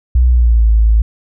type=tone with pitch glide; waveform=sine; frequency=61.74 to 54.69 Hz; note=B1 to A1; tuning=0 to -10 cents; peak=-6 dBFS; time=0.15-1.02 s; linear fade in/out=5 ms; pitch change=-210 cents; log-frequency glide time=0.29-0.67 s; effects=none